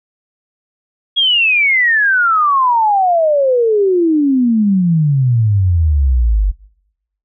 sine exponential sweep, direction down, 3334 to 46.67 Hz, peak -9 dBFS, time 1.16-6.52 s, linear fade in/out 20 ms, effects noise-tail reverb RT60 0.9 s tail -25 dB re dry

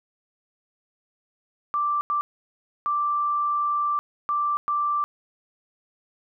sine tone bursts at uneven times, 1174.7 Hz, D6, in tune, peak -21 dBFS, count 5, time 1.74-2.01 / 2.1-2.21 / 2.86-3.99 / 4.29-4.57 / 4.68-5.04 s, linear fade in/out 0 ms, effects none

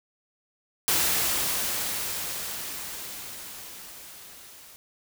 white noise with level ramp, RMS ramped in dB -23 to -49 dBFS, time 0.88-4.76 s, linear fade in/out 0 ms, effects none

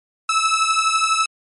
sawtooth beating tone pair, 1300 / 1312 Hz, E6 / E6, -24 / -9 cents, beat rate 12 Hz, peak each -15 dBFS, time 0.29-1.26 s, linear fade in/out 5 ms, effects MP3 48 kbps

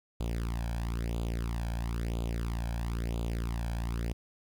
sawtooth tone with flanger, 57.6 Hz, A#1, 20 cents flat, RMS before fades -33 dBFS, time 0.2-4.13 s, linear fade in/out 5 ms, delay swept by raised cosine 0.27 to 1.26 ms, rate 1 Hz, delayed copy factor +0.8, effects 11-bit

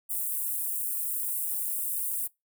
white high-pass noise, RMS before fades -31 dBFS, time 0.09-2.28 s, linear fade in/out 20 ms, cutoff 8600 Hz, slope 48 dB/octave, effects noise-tail reverb RT60 0.2 s tail -23 dB re dry

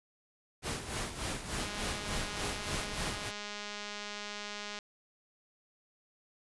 pink noise with tremolo, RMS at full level -35 dBFS, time 0.62-3.32 s, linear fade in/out 50 ms, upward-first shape sine, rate 3.4 Hz, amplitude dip 65%
click train, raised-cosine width 0.2 ms, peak -24 dBFS, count 661, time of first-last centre 1.6-4.788 s, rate 207 Hz
effects resampled to 24000 Hz

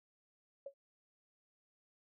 sine tone with exponential decay, 554.4 Hz, C#5, in tune, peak -39 dBFS, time 0.66-0.74 s, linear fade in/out 5 ms, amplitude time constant 17 ms, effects none

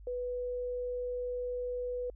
sine tone, 493.9 Hz, B4, in tune, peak -33 dBFS, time 0.07-2.1 s, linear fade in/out 2 ms, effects added 50 Hz sine -48 dBFS peak until 2.15 s

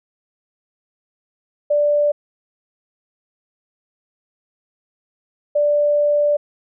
sine tone bursts at uneven times, 587.3 Hz, D5, in tune, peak -13 dBFS, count 2, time 1.7-2.12 / 5.55-6.37 s, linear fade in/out 10 ms, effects none

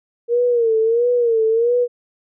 sine tone with vibrato, 465.2 Hz, A#4, 4 cents flat, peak -13 dBFS, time 0.28-1.88 s, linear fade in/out 50 ms, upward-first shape sine, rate 1.5 Hz, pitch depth 91 cents each way, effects none

